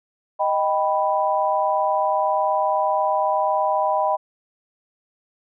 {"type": "chord", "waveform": "sine", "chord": "Eb augmented", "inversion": "none", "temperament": "equal", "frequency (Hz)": [622.3, 784, 987.8], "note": ["Eb5", "G5", "B5"], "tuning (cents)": [0, 0, 0], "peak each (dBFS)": -22, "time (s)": [0.39, 4.17], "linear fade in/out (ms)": 20, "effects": []}